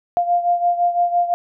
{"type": "beating tone pair", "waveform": "sine", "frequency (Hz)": [698.5, 704.4], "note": ["F5", "F5"], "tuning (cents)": [0, 15], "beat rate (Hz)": 5.9, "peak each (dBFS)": [-16, -21], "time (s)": [0.17, 1.34], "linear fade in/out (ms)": 0, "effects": []}